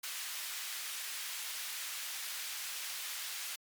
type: high-pass noise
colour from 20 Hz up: pink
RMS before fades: -41 dBFS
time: 0.03-3.56 s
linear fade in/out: 10 ms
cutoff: 2000 Hz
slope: 12 dB/octave
effects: MP3 96 kbps